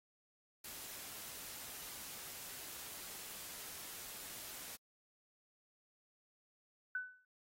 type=noise; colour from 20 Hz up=white; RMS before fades=-49 dBFS; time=0.64-4.76 s; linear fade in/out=5 ms
type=tone with exponential decay; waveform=sine; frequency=1500 Hz; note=F#6; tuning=23 cents sharp; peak=-34 dBFS; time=6.95-7.25 s; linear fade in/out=2 ms; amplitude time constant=65 ms
effects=AAC 48 kbps